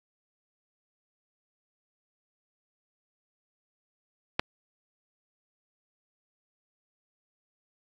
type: click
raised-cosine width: 0.3 ms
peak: -7 dBFS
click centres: 4.395 s
effects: AAC 48 kbps